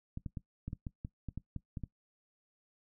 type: clicks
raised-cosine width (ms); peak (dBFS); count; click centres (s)
5; -27; 12; 0.174 / 0.262 / 0.372 / 0.68 / 0.731 / 0.868 / 1.049 / 1.287 / 1.376 / 1.563 / 1.772 / 1.837
effects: noise-tail reverb RT60 0.1 s tail -18 dB re dry